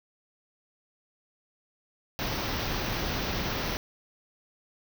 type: band-stop noise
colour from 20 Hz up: pink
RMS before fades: -31 dBFS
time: 2.19-3.77 s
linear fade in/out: 0 ms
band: 6100 to 14000 Hz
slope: 96 dB/octave
effects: none